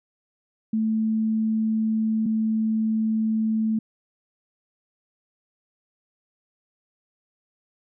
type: tone pair in turn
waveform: sine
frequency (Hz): 220 / 220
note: A3 / A3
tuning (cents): 0 / 0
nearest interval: unison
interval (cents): 0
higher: neither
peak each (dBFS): -20 / -20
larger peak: neither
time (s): 0.73-2.26 / 2.26-3.79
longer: neither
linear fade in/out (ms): 5
effects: none